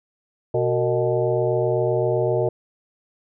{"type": "harmonic tone with a mistuned harmonic", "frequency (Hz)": 123.6, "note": "B2", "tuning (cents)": 2, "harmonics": [1, 3, 4, 5, 6, 7], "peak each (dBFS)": [-25, -23, -23, -24, -34, -35], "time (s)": [0.54, 2.49], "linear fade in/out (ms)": 5, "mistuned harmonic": 4, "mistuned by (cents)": -130, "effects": []}